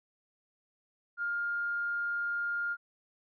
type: tone with tanh clipping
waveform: triangle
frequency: 1409 Hz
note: F6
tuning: 15 cents sharp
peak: -30 dBFS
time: 1.17-2.77 s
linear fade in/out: 50 ms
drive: 3 dB
effects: resampled to 11025 Hz